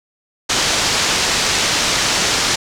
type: low-pass noise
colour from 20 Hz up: white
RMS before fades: -17 dBFS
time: 0.49-2.56 s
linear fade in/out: 10 ms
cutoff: 6700 Hz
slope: 24 dB/octave
effects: none